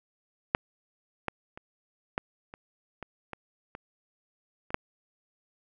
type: clicks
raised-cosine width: 0.5 ms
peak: -6 / -14 / -27 / -13 / -28 / -23 / -22 / -24 / -27 / -8 dBFS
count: 10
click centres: 0.549 / 1.283 / 1.575 / 2.179 / 2.539 / 3.027 / 3.333 / 3.751 / 4.705 / 4.744 s
effects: none